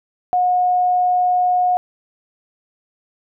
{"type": "tone", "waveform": "sine", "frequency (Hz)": 724, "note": "F#5", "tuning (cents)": -38, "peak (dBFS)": -13, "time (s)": [0.33, 1.77], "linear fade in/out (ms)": 0, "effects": []}